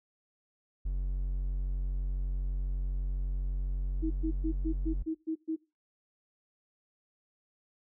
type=tone; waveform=triangle; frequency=46 Hz; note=F#1; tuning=9 cents flat; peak=-27 dBFS; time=0.85-5.03 s; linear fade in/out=10 ms
type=tone bursts; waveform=sine; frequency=319.6 Hz; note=D#4; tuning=47 cents sharp; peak=-29 dBFS; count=8; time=4.02-5.564 s; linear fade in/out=20 ms; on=88 ms; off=120 ms
effects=noise-tail reverb RT60 0.3 s tail -22 dB re dry